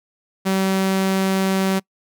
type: tone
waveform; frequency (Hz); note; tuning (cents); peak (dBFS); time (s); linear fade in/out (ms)
sawtooth; 191.4; G3; -41; -13; 0.45-1.8; 20
effects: noise-tail reverb RT60 0.1 s tail -25 dB re dry